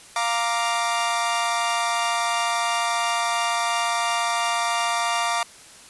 sawtooth chord, Bb major, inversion second, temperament equal, 698.5 / 932.3 / 1174.7 Hz, F5 / Bb5 / D6, 0 / 0 / 0 cents, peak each -22 dBFS, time 0.16-5.43 s, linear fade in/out 2 ms, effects white hiss -46 dBFS RMS until 5.89 s + resampled to 24000 Hz

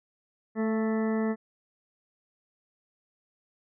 harmonic tone with a mistuned harmonic, 220 Hz, A3, in tune, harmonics 1 / 2 / 3 / 4 / 5 / 6 / 8 / 9, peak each -26 / -31 / -38 / -42 / -44 / -44 / -43 / -46 dBFS, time 0.55-1.36 s, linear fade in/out 50 ms, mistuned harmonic 3, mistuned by +20 cents, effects none

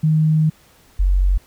sine tone pair in turn, 156.1 / 46.41 Hz, D#3 / F#1, +6 / +6 cents, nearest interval octave + major sixth, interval 2100 cents, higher first, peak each -12 dBFS, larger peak neither, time 0.03-0.5 / 0.99-1.38 s, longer first, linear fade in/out 10 ms, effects pink hiss -52 dBFS RMS until 1.46 s

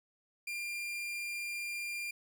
40% pulse tone, 2395 Hz, D7, 33 cents sharp, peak -36 dBFS, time 0.47-2.11 s, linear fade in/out 5 ms, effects none

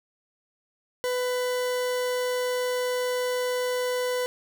40% pulse tone, 498.6 Hz, B4, 16 cents sharp, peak -24 dBFS, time 1.04-4.26 s, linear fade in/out 0 ms, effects none

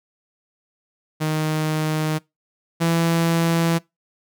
sawtooth tone pair in turn, 155.5 / 166.7 Hz, D#3 / E3, -1 / +20 cents, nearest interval minor second, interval 121 cents, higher second, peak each -16 / -13 dBFS, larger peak second, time 1.2-2.19 / 2.8-3.79 s, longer neither, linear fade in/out 20 ms, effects noise-tail reverb RT60 0.2 s tail -23 dB re dry

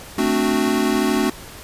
square chord, D dominant seventh, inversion second, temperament equal, 220 / 261.6 / 293.7 / 370 Hz, A3 / C4 / D4 / F#4, 0 / 0 / 0 / 0 cents, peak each -23 dBFS, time 0.18-1.3 s, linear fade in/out 5 ms, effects pink hiss -38 dBFS RMS until 1.63 s + resampled to 32000 Hz

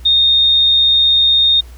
sine tone, 3682 Hz, A#7, 22 cents flat, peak -8 dBFS, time 0.05-1.61 s, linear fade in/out 10 ms, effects added 60 Hz sine -32 dBFS peak until 1.77 s + pink hiss -46 dBFS RMS until 1.77 s

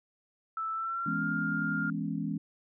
sine tone with pitch glide, 1318.5 to 1405 Hz, E6 to F6, 0 to +10 cents, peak -31 dBFS, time 0.57-1.9 s, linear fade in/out 2 ms, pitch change +110 cents, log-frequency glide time 0.73-1.23 s
sine chord, C# minor seventh, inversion first, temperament equal, 164.81 / 207.7 / 246.9 / 277.2 Hz, E3 / G#3 / B3 / C#4, 0 / 0 / 0 / 0 cents, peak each -35 / -35 / -39 / -36 dBFS, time 1.06-2.38 s, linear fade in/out 5 ms
effects none

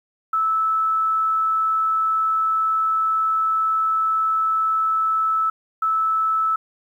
sine tone pair in turn, 1309 / 1309 Hz, E6 / E6, -13 / -13 cents, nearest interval unison, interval 0 cents, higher neither, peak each -17 dBFS, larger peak neither, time 0.33-5.5 / 5.82-6.56 s, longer first, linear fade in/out 5 ms, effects 9-bit

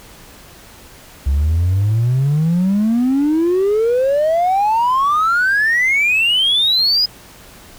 triangle exponential sweep, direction up, 66.3 to 5040 Hz, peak -9 dBFS, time 1.26-7.06 s, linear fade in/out 10 ms, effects tanh soft clip ceiling -8 dBFS + pink hiss -41 dBFS RMS until 7.78 s

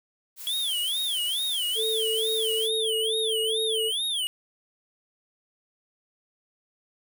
blue noise, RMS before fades -39 dBFS, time 0.36-2.7 s, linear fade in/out 50 ms
square tone with vibrato, 3287 Hz, G#7, 19 cents flat, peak -26 dBFS, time 0.47-4.27 s, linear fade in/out 0 ms, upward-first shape sine, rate 2.3 Hz, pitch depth 230 cents each way
sine tone, 442.1 Hz, A4, 8 cents sharp, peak -27 dBFS, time 1.75-3.92 s, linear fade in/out 50 ms
effects none

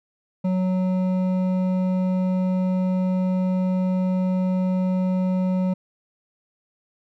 sine tone with hard clipping, 185 Hz, F#3, in tune, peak -21 dBFS, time 0.44-5.74 s, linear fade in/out 10 ms, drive 9 dB, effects none

